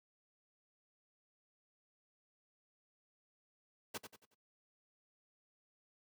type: noise with echo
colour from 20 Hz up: pink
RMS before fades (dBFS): -41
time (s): 3.94-3.98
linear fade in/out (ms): 10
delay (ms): 92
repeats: 4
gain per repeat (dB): -8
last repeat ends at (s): 4.348
effects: noise-tail reverb RT60 0.1 s tail -20 dB re dry + high-pass 150 Hz 12 dB/octave